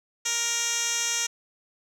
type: tone with band-pass filter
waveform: 10% pulse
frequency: 468.3 Hz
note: A#4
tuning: 8 cents sharp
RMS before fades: -27 dBFS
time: 0.25-1.27 s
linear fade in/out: 10 ms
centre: 5600 Hz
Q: 2.8
effects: none